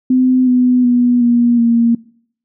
sine tone with pitch steps, 255.8 / 250 / 244.2 / 238.7 / 233.2 Hz, C4 / B3 / B3 / A#3 / A#3, -39 / +21 / -19 / +41 / +1 cents, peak -8 dBFS, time 0.1-1.95 s, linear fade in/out 5 ms, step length 370 ms, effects noise-tail reverb RT60 0.6 s tail -23 dB re dry

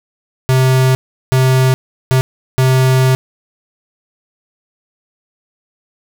square tone bursts at uneven times, 130.3 Hz, C3, 7 cents flat, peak -9 dBFS, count 4, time 0.49-0.95 / 1.32-1.74 / 2.11-2.21 / 2.58-3.15 s, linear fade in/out 0 ms, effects none

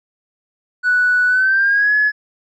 triangle tone with pitch glide, 1480 to 1700.1 Hz, F#6 to G#6, 0 to +40 cents, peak -8 dBFS, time 0.83-2.12 s, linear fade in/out 50 ms, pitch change +240 cents, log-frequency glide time 1.27-1.95 s, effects tanh soft clip ceiling -9 dBFS + resampled to 16000 Hz

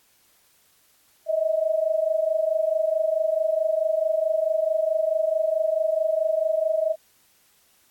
sine tone pair together, 619.4 / 644 Hz, D#5 / E5, -8 / -41 cents, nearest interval minor second, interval 67 cents, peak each -24 / -22 dBFS, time 1.26-6.96 s, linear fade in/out 50 ms, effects white hiss -61 dBFS RMS until 7.9 s + AAC 64 kbps

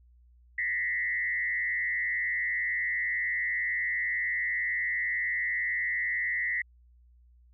sine tone with frequency modulation, 1960 Hz, B6, 14 cents flat, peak -27 dBFS, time 0.58-6.62 s, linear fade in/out 5 ms, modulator 109 Hz, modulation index 1.1, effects added 60 Hz sine -56 dBFS peak until 7.53 s

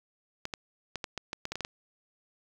clicks, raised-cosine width 0.2 ms, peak -17 dBFS, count 11, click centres 0.454 / 0.538 / 0.957 / 1.042 / 1.177 / 1.331 / 1.454 / 1.52 / 1.556 / 1.607 / 1.649 s, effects 8-bit

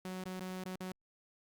sawtooth tone with dropouts, 185.3 Hz, F#3, 3 cents sharp, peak -36 dBFS, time 0.05-0.92 s, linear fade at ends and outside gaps 2 ms, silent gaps 0.239-0.257 / 0.396-0.406 / 0.638-0.657 / 0.758-0.805 s, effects Opus 48 kbps

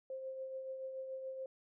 sine tone with tremolo, 527 Hz, C5, 12 cents sharp, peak -39 dBFS, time 0.1-1.46 s, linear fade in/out 2 ms, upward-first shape triangle, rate 7 Hz, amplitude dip 45%, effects none

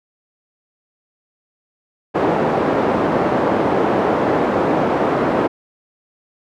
pink band-pass noise, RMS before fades -17 dBFS, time 2.14-5.48 s, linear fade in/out 20 ms, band 270 to 880 Hz, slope 12 dB/octave, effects none

